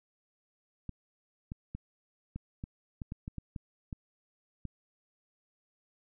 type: clicks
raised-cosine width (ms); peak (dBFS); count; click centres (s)
5; -26; 12; 0.893 / 1.519 / 1.75 / 2.36 / 2.639 / 3.018 / 3.121 / 3.279 / 3.383 / 3.562 / 3.928 / 4.653
effects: none